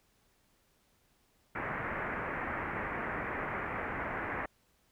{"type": "low-pass noise", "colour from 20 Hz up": "white", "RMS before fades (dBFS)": -37, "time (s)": [1.55, 4.46], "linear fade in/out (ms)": 5, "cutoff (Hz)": 2100, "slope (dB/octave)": 48, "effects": ["pink hiss -71 dBFS RMS until 4.91 s"]}